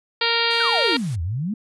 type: harmonic tone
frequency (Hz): 464.5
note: A#4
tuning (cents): -6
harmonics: 1 / 2 / 3 / 4 / 5 / 6 / 7 / 8 / 9 / 10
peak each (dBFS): -27 / -27 / -27 / -27 / -27 / -27 / -27 / -27 / -27 / -27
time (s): 0.21-0.97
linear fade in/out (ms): 5
type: noise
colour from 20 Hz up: white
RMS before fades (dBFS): -41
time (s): 0.5-1.16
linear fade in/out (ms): 10
type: exponential two-way sweep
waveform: sine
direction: down then up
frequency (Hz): 1598 to 78.5 to 230.4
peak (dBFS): -22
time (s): 0.6-1.54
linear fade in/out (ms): 5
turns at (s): 1.22
effects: resampled to 24000 Hz